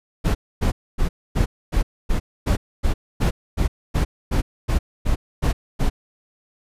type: noise bursts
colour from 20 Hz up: brown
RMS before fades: -18 dBFS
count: 16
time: 0.24-5.9 s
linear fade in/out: 20 ms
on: 110 ms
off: 260 ms
effects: resampled to 32000 Hz